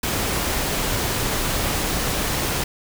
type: noise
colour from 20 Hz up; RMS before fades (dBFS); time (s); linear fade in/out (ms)
pink; -23; 0.03-2.64; 5
effects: none